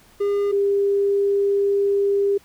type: tone pair in turn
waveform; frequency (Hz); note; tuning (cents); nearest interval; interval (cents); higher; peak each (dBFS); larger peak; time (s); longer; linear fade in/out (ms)
triangle / sine; 404.7 / 400.1; G#4 / G4; -45 / +35; unison; 20; first; -16; neither; 0.2-0.52 / 0.52-2.38; second; 10
effects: pink hiss -53 dBFS RMS until 2.44 s